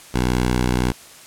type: tone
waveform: 10% pulse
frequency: 61.74 Hz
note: B1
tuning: in tune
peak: -9 dBFS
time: 0.14-0.92 s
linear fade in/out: 5 ms
effects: white hiss -43 dBFS RMS until 1.26 s + low-pass 11000 Hz 12 dB/octave